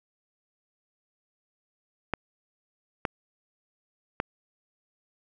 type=clicks; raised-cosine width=0.5 ms; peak=-11 dBFS; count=3; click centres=2.137 / 3.052 / 4.201 s; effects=none